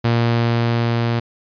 sawtooth tone with level ramp, 117.3 Hz, A#2, 11 cents sharp, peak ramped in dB -10 to -13 dBFS, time 0.04-1.2 s, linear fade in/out 10 ms, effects resampled to 11025 Hz

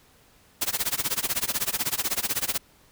white noise with tremolo, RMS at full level -24 dBFS, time 0.61-2.58 s, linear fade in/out 10 ms, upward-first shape sine, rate 16 Hz, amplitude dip 95%, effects pink hiss -58 dBFS RMS until 2.91 s

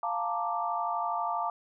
sine chord, Bb major seventh, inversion second, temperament equal, 698.5 / 880 / 932.3 / 1174.7 Hz, F5 / A5 / Bb5 / D6, 0 / 0 / 0 / 0 cents, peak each -33 / -34 / -36 / -33 dBFS, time 0.03-1.5 s, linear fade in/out 2 ms, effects none

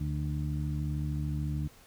harmonic tone with a mistuned harmonic, 73.42 Hz, D2, in tune, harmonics 1 / 2 / 3 / 4, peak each -34 / -32 / -42 / -41 dBFS, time 0-1.68 s, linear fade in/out 10 ms, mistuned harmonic 4, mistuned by +29 cents, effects pink hiss -57 dBFS RMS until 1.86 s

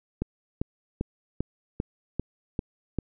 click train, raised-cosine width 3 ms, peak -14 dBFS, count 8, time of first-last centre 0.22-2.987 s, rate 2.53 Hz, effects none

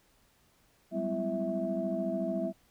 sine tone cluster, 188.1 / 201.8 / 252.9 / 335.4 / 654 Hz, F#3 / G#3 / B3 / E4 / E5, +29 / -49 / +41 / +30 / -14 cents, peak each -37 / -36 / -37 / -37 / -33 dBFS, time 0.91-2.53 s, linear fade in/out 50 ms, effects tanh soft clip ceiling -19 dBFS + pink hiss -67 dBFS RMS until 2.7 s

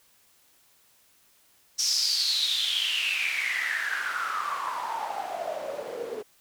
white noise with band-pass filter sweep, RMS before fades -29 dBFS, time 1.78-6.23 s, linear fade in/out 20 ms, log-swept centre 5700 to 420 Hz, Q 9.4, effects white hiss -62 dBFS RMS until 6.4 s

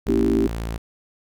sawtooth tone, 56.4 Hz, A1, 44 cents sharp, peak -22 dBFS, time 0.06-0.78 s, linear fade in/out 10 ms
sine chord, A# diminished seventh, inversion none, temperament equal with one note detuned, 233.1 / 281.9 / 329.6 / 392 Hz, A#3 / C#4 / E4 / G4, 0 / +29 / 0 / 0 cents, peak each -22 dBFS, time 0.08-0.47 s, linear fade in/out 5 ms
effects none

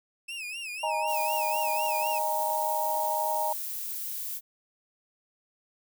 40% pulse tone with vibrato, 2612 Hz, E7, 17 cents flat, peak -34 dBFS, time 0.28-2.19 s, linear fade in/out 10 ms, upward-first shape sine, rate 4 Hz, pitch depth 130 cents each way
sine chord, D# suspended fourth, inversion none, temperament equal, 622.3 / 830.6 / 932.3 Hz, D#5 / G#5 / A#5, 0 / 0 / 0 cents, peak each -32 / -32 / -29 dBFS, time 0.83-3.53 s, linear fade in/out 5 ms
violet noise, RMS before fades -35 dBFS, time 1.06-4.41 s, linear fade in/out 50 ms
effects none

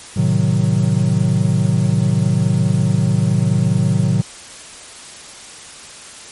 triangle chord, A diminished seventh, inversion none, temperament equal, 110 / 130.81 / 155.56 / 185 Hz, A2 / C3 / Eb3 / Gb3, 0 / 0 / 0 / 0 cents, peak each -16 dBFS, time 0.16-4.22 s, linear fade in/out 10 ms, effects white hiss -36 dBFS RMS until 6.31 s + MP3 48 kbps

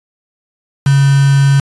sine tone with quantisation, 138.59 Hz, C#3, in tune, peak -6 dBFS, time 0.86-1.6 s, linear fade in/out 5 ms, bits 3, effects resampled to 22050 Hz

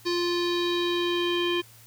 square tone with low-pass filter sweep, 349.2 Hz, F4, in tune, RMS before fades -26 dBFS, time 0.05-1.62 s, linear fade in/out 20 ms, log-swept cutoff 4700 to 3000 Hz, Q 5, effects added 113 Hz sine -54 dBFS peak until 1.86 s + white hiss -53 dBFS RMS until 1.86 s

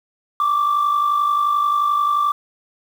sine tone pair together, 1123.3 / 1174.7 Hz, C#6 / D6, +23 / 0 cents, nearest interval minor second, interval 77 cents, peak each -21 / -14 dBFS, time 0.4-2.32 s, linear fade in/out 2 ms, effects tanh soft clip ceiling -12 dBFS + 7-bit

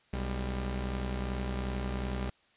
sawtooth tone pair together, 62.68 / 199 Hz, B1 / G3, +26 / +26 cents, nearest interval octave + minor sixth, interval 2000 cents, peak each -29 / -34 dBFS, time 0.13-2.3 s, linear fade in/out 5 ms, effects white hiss -66 dBFS RMS until 2.56 s + resampled to 8000 Hz

